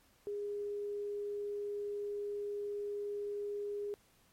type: tone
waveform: sine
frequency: 410 Hz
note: G#4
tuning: 22 cents flat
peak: -36 dBFS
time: 0.27-3.94 s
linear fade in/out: 0 ms
effects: pink hiss -68 dBFS RMS until 4.32 s + MP3 64 kbps